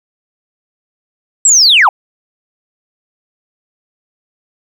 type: linear sweep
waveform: sine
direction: down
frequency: 7902 to 714 Hz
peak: -3 dBFS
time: 1.45-1.89 s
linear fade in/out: 2 ms
effects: tanh soft clip ceiling 0 dBFS + 7-bit